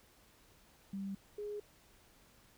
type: tone pair in turn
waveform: sine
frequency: 196 / 415.3 Hz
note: G3 / G#4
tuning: 0 / 0 cents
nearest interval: octave + minor second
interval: 1300 cents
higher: second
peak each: -38 / -39 dBFS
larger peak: first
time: 0.93-1.15 / 1.38-1.6 s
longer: neither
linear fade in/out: 5 ms
effects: pink hiss -65 dBFS RMS until 2.57 s